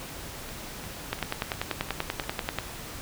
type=two click trains; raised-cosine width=0.3 ms; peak=-24 / -11 dBFS; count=7 / 16; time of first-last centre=0.49-2.588 / 1.13-2.586 s; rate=2.86 / 10.3 Hz; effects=pink hiss -40 dBFS RMS until 3.01 s